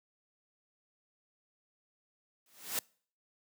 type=noise with exponential growth; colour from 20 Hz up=white; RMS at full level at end=-31 dBFS; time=2.46-2.79 s; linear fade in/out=2 ms; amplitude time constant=70 ms; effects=noise-tail reverb RT60 0.5 s tail -26 dB re dry + high-pass 150 Hz 12 dB/octave